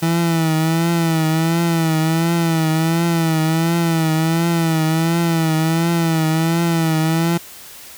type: tone with vibrato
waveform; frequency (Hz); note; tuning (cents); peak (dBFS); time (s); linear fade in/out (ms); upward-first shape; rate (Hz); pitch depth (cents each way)
30% pulse; 163.6; E3; -13; -12; 0.02-7.38; 10; triangle; 1.4; 70
effects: white hiss -38 dBFS RMS until 7.97 s